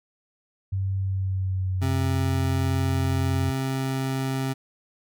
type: tone with pitch glide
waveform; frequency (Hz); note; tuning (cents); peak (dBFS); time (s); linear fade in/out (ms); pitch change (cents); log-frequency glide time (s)
sine; 96.4 to 91.36; G2 to F#2; -28 to -21; -23; 0.72-3.51; 10; -93; 0.97-2.24
type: tone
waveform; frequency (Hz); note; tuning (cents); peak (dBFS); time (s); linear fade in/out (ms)
25% pulse; 133.1; C3; +30; -21; 1.81-4.54; 20
effects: none